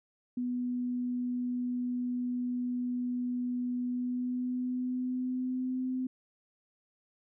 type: tone with pitch glide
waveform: sine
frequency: 246.9 to 256.5 Hz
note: B3 to C4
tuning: 0 to -34 cents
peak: -30 dBFS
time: 0.37-6.07 s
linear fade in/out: 5 ms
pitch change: +66 cents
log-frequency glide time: 3.84-5.85 s
effects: none